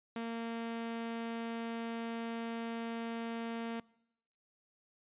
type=tone; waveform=sawtooth; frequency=230.1 Hz; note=A#3; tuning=22 cents flat; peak=-33 dBFS; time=0.16-3.8 s; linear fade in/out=2 ms; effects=noise-tail reverb RT60 0.8 s tail -23 dB re dry + resampled to 8000 Hz